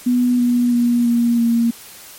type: tone with pitch steps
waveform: sine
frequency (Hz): 246.3 / 242.9 / 239.6 / 236.3 / 233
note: B3 / B3 / A#3 / A#3 / A#3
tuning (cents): -5 / -29 / +48 / +24 / -1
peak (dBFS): -12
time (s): 0.06-1.71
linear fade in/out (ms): 10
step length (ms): 330
effects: white hiss -39 dBFS RMS until 2.18 s + MP3 64 kbps